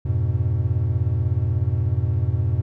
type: chord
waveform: triangle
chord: F diminished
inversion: none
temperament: equal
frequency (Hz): 87.31 / 103.83 / 123.47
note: F2 / Ab2 / Cb3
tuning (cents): 0 / 0 / 0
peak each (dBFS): -21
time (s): 0.05-2.62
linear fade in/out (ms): 10
effects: none